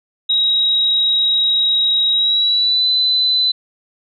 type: tone with pitch glide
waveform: sine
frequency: 3817 to 4014 Hz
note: A#7 to B7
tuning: +40 to +27 cents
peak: -12 dBFS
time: 0.29-3.52 s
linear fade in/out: 10 ms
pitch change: +87 cents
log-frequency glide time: 2.13-2.88 s
effects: none